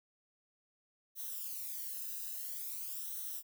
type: noise with flanger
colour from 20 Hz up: violet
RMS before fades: -42 dBFS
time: 1.15-3.43 s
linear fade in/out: 50 ms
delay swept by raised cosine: 0.41 to 0.91 ms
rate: 0.49 Hz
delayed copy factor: -0.8
effects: none